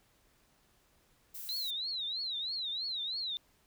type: noise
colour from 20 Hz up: violet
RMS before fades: -44 dBFS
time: 1.34-1.71 s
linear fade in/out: 10 ms
type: tone with vibrato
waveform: sine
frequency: 3951 Hz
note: B7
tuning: in tune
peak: -34 dBFS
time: 1.49-3.37 s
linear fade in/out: 0 ms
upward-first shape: triangle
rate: 3.1 Hz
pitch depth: 200 cents each way
effects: pink hiss -69 dBFS RMS until 3.66 s